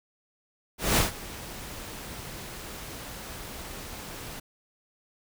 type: noise with ADSR envelope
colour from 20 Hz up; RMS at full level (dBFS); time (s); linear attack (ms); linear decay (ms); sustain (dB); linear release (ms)
pink; -21; 0.78-4.4; 190; 140; -19; 8
effects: none